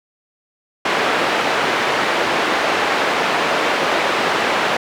pink band-pass noise, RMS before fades -18 dBFS, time 0.85-4.77 s, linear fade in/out 5 ms, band 440 to 2700 Hz, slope 12 dB/octave, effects none

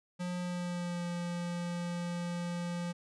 square tone with pitch glide, 178.3 to 173.93 Hz, F3 to F3, +36 to -7 cents, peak -35 dBFS, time 0.19-2.93 s, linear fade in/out 20 ms, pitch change -43 cents, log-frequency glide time 0.4-1.05 s, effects resampled to 22050 Hz

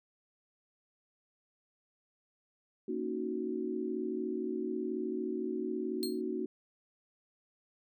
sine chord, D# minor seventh, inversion second, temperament equal, 233.1 / 277.2 / 311.1 / 370 Hz, A#3 / C#4 / D#4 / F#4, 0 / 0 / 0 / 0 cents, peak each -39 / -41 / -39 / -36 dBFS, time 2.88-6.46 s, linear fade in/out 5 ms
sawtooth tone with exponential decay, 4232 Hz, C8, 19 cents sharp, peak -30 dBFS, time 6.03-6.21 s, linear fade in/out 0 ms, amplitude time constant 39 ms
effects none

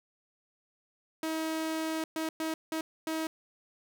sawtooth tone bursts at uneven times, 319 Hz, D#4, 43 cents sharp, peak -27 dBFS, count 5, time 1.23-2.04 / 2.16-2.29 / 2.4-2.54 / 2.72-2.81 / 3.07-3.27 s, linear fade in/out 2 ms, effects none

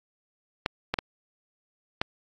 clicks, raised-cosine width 0.3 ms, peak -9 dBFS, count 4, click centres 0.661 / 0.94 / 0.988 / 2.015 s, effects AAC 64 kbps

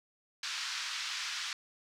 white band-pass noise, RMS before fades -38 dBFS, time 0.43-1.53 s, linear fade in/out 2 ms, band 1200 to 5500 Hz, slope 24 dB/octave, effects none

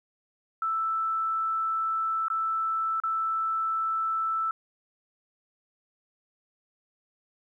sine tone with dropouts, 1321 Hz, E6, 3 cents sharp, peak -25 dBFS, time 0.62-4.51 s, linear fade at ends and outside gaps 2 ms, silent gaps 2.283-2.301 / 3.001-3.036 s, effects 11-bit

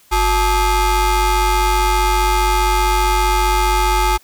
35% pulse ring-modulated tone, 410.4 Hz, G#4, 21 cents flat, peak -8 dBFS, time 0.11-4.18 s, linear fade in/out 20 ms, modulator 458 Hz, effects white hiss -51 dBFS RMS until 4.23 s

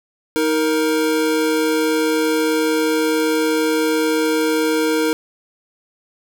square tone pair together, 315.2 / 466.2 Hz, D#4 / A#4, +23 / 0 cents, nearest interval perfect fifth, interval 677 cents, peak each -19 dBFS, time 0.36-5.13 s, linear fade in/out 0 ms, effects none

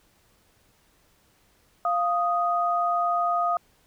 sine tone pair together, 696.9 / 1244.5 Hz, F5 / D#6, -4 / 0 cents, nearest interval minor seventh, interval 1004 cents, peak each -24 / -24 dBFS, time 1.85-3.57 s, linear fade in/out 2 ms, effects pink hiss -63 dBFS RMS until 3.86 s

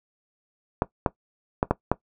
clicks, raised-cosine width 1 ms, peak -5 dBFS, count 5, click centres 0.821 / 1.062 / 1.629 / 1.71 / 1.916 s, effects noise-tail reverb RT60 0.1 s tail -18 dB re dry

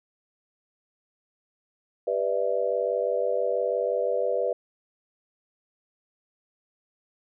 sine chord, E minor seventh, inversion first, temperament just, 395.6 / 494.4 / 593.3 / 659.3 Hz, G4 / B4 / D5 / E5, +16 / +2 / +18 / 0 cents, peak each -32 / -26 / -28 / -31 dBFS, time 2.07-4.53 s, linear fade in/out 5 ms, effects none

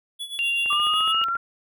square tone with tremolo, 3405 Hz, G#7, 42 cents sharp, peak -29 dBFS, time 0.19-1.13 s, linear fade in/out 20 ms, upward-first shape sine, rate 7.9 Hz, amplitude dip 75%
sine tone with pitch glide, 2775 to 2858 Hz, F7 to F7, -12 to +39 cents, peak -21 dBFS, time 0.39-1.24 s, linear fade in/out 0 ms, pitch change +51 cents, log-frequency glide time 0.71-0.78 s
click train, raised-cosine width 0.5 ms, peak -24 dBFS, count 11, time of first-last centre 0.66-1.354 s, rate 14.4 Hz
sine exponential sweep, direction up, 1174.7 to 1389 Hz, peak -22 dBFS, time 0.7-1.37 s, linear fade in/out 5 ms
effects none

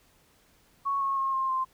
sine tone with pitch steps, 1108.7 / 1092.8 / 1077.1 / 1061.7 / 1046.5 Hz, C#6 / C#6 / C6 / C6 / C6, 0 / -25 / +50 / +25 / 0 cents, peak -25 dBFS, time 0.85-1.65 s, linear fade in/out 20 ms, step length 160 ms, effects pink hiss -63 dBFS RMS until 1.73 s

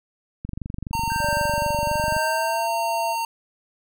click train, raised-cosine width 5 ms, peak -18 dBFS, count 42, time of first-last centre 0.45-2.165 s, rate 23.9 Hz
square tone, 917 Hz, A#5, 29 cents flat, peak -24 dBFS, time 0.93-3.25 s, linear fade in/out 2 ms
square tone with tremolo, 1568 Hz, G6, in tune, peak -26 dBFS, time 1.1-2.67 s, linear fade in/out 2 ms, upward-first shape triangle, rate 1.1 Hz, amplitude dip 95%
sine tone with pitch glide, 587.3 to 674.6 Hz, D5 to E5, 0 to +40 cents, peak -25 dBFS, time 1.19-3.16 s, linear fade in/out 50 ms, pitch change +240 cents, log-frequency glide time 1.84-2.62 s
effects none

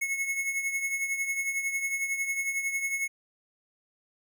square tone with tremolo, 2187 Hz, C#7, 24 cents flat, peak -26 dBFS, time 0.01-3.08 s, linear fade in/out 10 ms, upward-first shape triangle, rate 11 Hz, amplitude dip 65%, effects none

